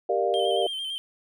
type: chord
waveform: sine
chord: G minor seventh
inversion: none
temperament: equal with one note detuned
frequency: 392 / 466.2 / 599 / 698.5 Hz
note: G4 / Bb4 / D5 / F5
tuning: 0 / 0 / +34 / 0 cents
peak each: -27 dBFS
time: 0.09-0.67 s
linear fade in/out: 5 ms
type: tone with vibrato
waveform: triangle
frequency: 3136 Hz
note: G7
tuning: in tune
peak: -28 dBFS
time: 0.34-0.98 s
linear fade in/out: 0 ms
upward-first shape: square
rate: 8.9 Hz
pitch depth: 32 cents each way
effects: none